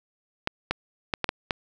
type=clicks; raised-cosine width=0.3 ms; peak=-8 dBFS; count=6; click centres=0.474 / 0.71 / 1.138 / 1.243 / 1.291 / 1.508 s; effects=none